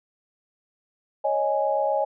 sine chord, C# suspended second, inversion none, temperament equal, 554.4 / 622.3 / 830.6 Hz, C#5 / D#5 / G#5, 0 / 0 / 0 cents, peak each -25 dBFS, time 1.24-2.05 s, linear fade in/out 10 ms, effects none

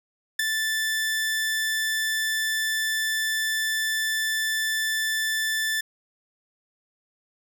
sawtooth tone with ADSR envelope, 1760 Hz, A6, in tune, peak -14 dBFS, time 0.39-5.81 s, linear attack 6 ms, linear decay 6 ms, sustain -6 dB, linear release 6 ms, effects none

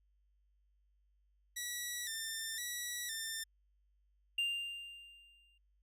10% pulse tone with vibrato, 1864 Hz, A#6, 1 cent flat, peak -30 dBFS, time 1.56-3.44 s, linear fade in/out 10 ms, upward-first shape square, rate 0.98 Hz, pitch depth 68 cents each way
triangle tone with exponential decay, 2794 Hz, F7, in tune, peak -29 dBFS, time 4.38-5.58 s, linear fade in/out 5 ms, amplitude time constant 260 ms
effects added 50 Hz sine -70 dBFS peak until 5.82 s

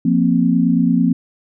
sine chord, F suspended fourth, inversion none, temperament just, 174.61 / 232.8 / 261.9 Hz, F3 / Bb3 / C4, 0 / -2 / +2 cents, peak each -16 dBFS, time 0.05-1.13 s, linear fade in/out 5 ms, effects none

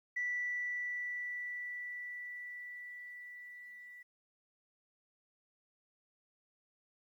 sine tone with level ramp, 1965 Hz, B6, 9 cents flat, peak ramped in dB -32 to -50 dBFS, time 0.16-4.03 s, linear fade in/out 10 ms, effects tanh soft clip ceiling -28 dBFS + 12-bit

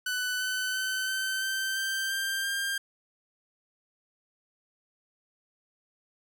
sawtooth tone with pitch steps, 1496 / 1509.9 / 1523.9 / 1538.1 / 1552.3 / 1566.8 / 1581.3 / 1596 Hz, F#6 / F#6 / G6 / G6 / G6 / G6 / G6 / G6, +19 / +35 / -49 / -33 / -17 / -1 / +15 / +31 cents, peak -25 dBFS, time 0.06-2.78 s, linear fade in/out 5 ms, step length 340 ms, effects none

